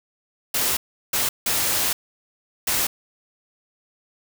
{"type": "noise bursts at uneven times", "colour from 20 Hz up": "white", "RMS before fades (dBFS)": -22, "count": 4, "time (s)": [[0.54, 0.77], [1.13, 1.29], [1.46, 1.93], [2.67, 2.87]], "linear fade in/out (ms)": 5, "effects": []}